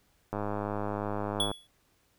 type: click train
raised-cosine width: 1 ms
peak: -19 dBFS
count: 123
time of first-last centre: 0.33-1.514 s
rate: 103 Hz
type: tone with exponential decay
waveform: square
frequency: 3380 Hz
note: G#7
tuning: 30 cents sharp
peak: -24 dBFS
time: 1.4-1.67 s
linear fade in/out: 2 ms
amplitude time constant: 58 ms
effects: pink hiss -69 dBFS RMS until 2.18 s